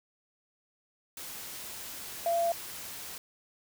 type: tone in noise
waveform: sine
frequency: 680 Hz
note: F5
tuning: 46 cents flat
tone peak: -25 dBFS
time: 2.26-2.52 s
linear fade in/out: 2 ms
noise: white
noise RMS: -42 dBFS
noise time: 1.17-3.18 s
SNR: +14 dB
effects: none